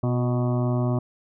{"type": "harmonic tone with a mistuned harmonic", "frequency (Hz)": 123.5, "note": "B2", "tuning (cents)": 0, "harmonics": [1, 2, 3, 5, 6, 7, 8, 9, 10], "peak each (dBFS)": [-22, -27, -31, -32, -39, -43, -42, -39, -47], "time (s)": [0.03, 0.99], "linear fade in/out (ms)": 5, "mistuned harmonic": 3, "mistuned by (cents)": -33, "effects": []}